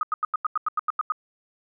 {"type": "tone bursts", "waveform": "sine", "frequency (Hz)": 1249, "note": "D#6", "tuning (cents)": 6, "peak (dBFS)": -20, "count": 11, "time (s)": [0.01, 1.121], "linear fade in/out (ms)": 2, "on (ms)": 21, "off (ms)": 88, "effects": []}